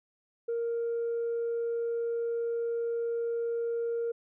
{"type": "tone", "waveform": "sine", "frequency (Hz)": 466.2, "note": "A#4", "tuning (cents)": 0, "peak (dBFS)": -27, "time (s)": [0.48, 4.12], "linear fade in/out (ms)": 10, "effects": ["tanh soft clip ceiling -26 dBFS"]}